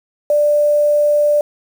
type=tone with quantisation; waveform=sine; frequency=590 Hz; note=D5; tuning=8 cents sharp; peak=-10 dBFS; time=0.3-1.41 s; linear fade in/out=2 ms; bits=6; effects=none